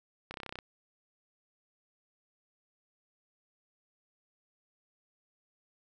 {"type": "clicks", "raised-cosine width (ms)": 0.3, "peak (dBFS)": -24, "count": 10, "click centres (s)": [0.31, 0.341, 0.372, 0.402, 0.433, 0.463, 0.493, 0.525, 0.556, 0.588], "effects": []}